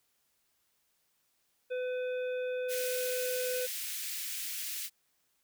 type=harmonic tone; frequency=503 Hz; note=B4; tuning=32 cents sharp; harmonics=1 / 3 / 5 / 7; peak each=-32 / -45 / -47 / -55 dBFS; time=1.7-3.67 s; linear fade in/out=20 ms
type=high-pass noise; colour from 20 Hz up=white; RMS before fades=-38 dBFS; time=2.68-4.9 s; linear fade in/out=50 ms; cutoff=1900 Hz; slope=24 dB/octave
effects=white hiss -75 dBFS RMS until 5.43 s